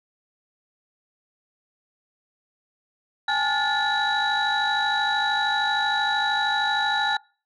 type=tone cluster; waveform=sine; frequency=809 / 862 / 1429 / 1741 / 3908 Hz; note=G#5 / A5 / F6 / A6 / B7; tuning=-46 / -36 / +39 / -19 / -19 cents; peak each=-26 dBFS; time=3.28-7.17 s; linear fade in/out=5 ms; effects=noise-tail reverb RT60 0.4 s tail -26 dB re dry + tanh soft clip ceiling -14 dBFS